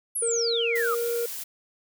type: exponential sweep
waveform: sine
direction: down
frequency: 11560 to 1174.7 Hz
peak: -25 dBFS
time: 0.15-0.95 s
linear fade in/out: 10 ms
type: tone with pitch glide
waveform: triangle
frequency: 464.2 to 470.1 Hz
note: A#4 to A#4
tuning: -7 to +15 cents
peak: -23 dBFS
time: 0.22-1.26 s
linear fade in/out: 5 ms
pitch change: +22 cents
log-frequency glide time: 0.64-0.94 s
type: noise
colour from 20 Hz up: blue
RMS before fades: -35 dBFS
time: 0.75-1.44 s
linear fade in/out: 10 ms
effects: none